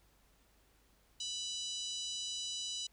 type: harmonic tone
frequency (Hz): 987.8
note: B5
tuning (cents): 0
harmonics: 3 / 4 / 5 / 6 / 7 / 8 / 9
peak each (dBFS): -43 / -42 / -48 / -46 / -48 / -53 / -55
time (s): 1.2-2.87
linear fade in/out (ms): 5
effects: added 50 Hz sine -70 dBFS peak until 2.92 s + pink hiss -70 dBFS RMS until 2.92 s